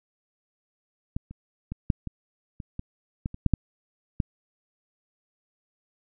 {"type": "clicks", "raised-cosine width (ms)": 5, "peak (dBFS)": [-16, -28, -20, -8, -20, -24, -20, -16, -25, -7, -7, -11], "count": 12, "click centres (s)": [1.165, 1.31, 1.72, 1.902, 2.073, 2.602, 2.794, 3.259, 3.344, 3.463, 3.537, 4.202], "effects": []}